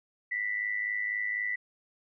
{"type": "tone with amplitude modulation", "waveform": "sine", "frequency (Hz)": 1975.5, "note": "B6", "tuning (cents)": 0, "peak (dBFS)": -26, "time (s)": [0.31, 1.56], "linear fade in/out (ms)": 10, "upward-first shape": "sine", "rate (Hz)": 104, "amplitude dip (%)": 65, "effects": []}